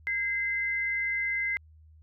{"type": "tone pair together", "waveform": "sine", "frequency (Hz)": [1625, 2061], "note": ["G#6", "C7"], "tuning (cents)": [-38, -27], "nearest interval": "major third", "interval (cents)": 411, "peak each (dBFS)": [-37, -27], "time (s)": [0.07, 1.57], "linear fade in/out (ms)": 0, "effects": ["added 78 Hz sine -52 dBFS peak until 2.02 s"]}